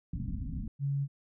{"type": "low-pass noise", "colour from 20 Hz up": "pink", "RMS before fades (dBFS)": -36, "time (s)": [0.13, 0.68], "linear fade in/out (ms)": 5, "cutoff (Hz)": 270, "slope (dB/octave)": 96}
{"type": "tone", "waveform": "sine", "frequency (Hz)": 140, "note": "C#3", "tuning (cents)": 18, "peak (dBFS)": -28, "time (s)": [0.79, 1.08], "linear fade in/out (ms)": 50}
{"effects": []}